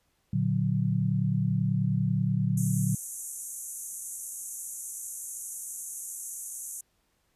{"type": "chord", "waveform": "sine", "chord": "Bb augmented", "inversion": "none", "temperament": "equal", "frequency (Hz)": [116.54, 146.83, 185], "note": ["Bb2", "D3", "F#3"], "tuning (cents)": [0, 0, 0], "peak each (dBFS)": -28, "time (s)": [0.33, 2.95], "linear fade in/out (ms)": 5}
{"type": "band-pass noise", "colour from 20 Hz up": "white", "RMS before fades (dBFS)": -39, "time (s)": [2.57, 6.81], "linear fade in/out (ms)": 5, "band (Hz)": [6200, 12000], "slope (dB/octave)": 96}
{"effects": ["pink hiss -72 dBFS RMS until 7.35 s", "resampled to 32000 Hz"]}